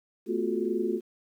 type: tone cluster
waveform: sine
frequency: 220.7 / 251.8 / 349.1 / 371 / 430.7 Hz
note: A3 / B3 / F4 / F#4 / A4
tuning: +5 / +34 / -1 / +5 / -37 cents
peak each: -33 / -36 / -30 / -30 / -36 dBFS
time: 0.26-1.01 s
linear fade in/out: 50 ms
effects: 10-bit